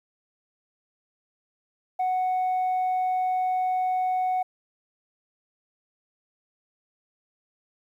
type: tone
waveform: sine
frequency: 740 Hz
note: F#5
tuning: in tune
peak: -20 dBFS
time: 1.99-4.43 s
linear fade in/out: 10 ms
effects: tanh soft clip ceiling -21 dBFS + 10-bit